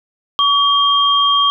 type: tone pair together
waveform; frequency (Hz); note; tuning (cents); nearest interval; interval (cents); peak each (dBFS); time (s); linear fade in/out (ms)
sine; 1134 / 3207; C#6 / G7; +39 / +39; octave + tritone; 1800; -13; 0.39-1.5; 0
effects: none